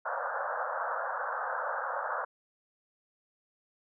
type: band-pass noise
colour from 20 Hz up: white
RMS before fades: -34 dBFS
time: 0.05-2.25 s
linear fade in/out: 10 ms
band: 500 to 1600 Hz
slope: 96 dB/octave
effects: none